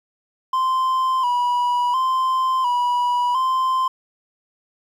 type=tone with vibrato; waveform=triangle; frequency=1007 Hz; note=B5; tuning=33 cents sharp; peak=-15 dBFS; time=0.53-3.88 s; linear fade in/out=5 ms; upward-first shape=square; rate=0.71 Hz; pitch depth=56 cents each way; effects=9-bit